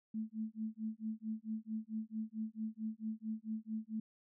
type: tone with tremolo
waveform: sine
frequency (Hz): 219.3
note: A3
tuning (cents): -6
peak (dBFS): -35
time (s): 0.14-4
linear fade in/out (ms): 5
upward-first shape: sine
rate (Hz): 4.5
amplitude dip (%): 100
effects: none